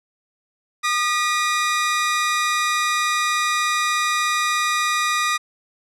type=tone pair together; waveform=sawtooth; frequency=1220 / 1936.6 Hz; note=D#6 / B6; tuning=-34 / -34 cents; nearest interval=minor sixth; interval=800 cents; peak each=-16 / -20 dBFS; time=0.83-5.38 s; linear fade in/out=20 ms; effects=low-pass 9000 Hz 12 dB/octave